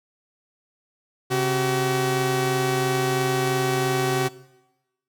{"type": "tone pair together", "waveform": "sawtooth", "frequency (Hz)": [134.03, 379.1], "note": ["C3", "F#4"], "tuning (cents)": [42, 42], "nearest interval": "octave + tritone", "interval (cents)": 1800, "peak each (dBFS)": [-21, -18], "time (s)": [1.3, 4.29], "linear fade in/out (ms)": 20, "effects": ["noise-tail reverb RT60 1.0 s tail -19 dB re dry"]}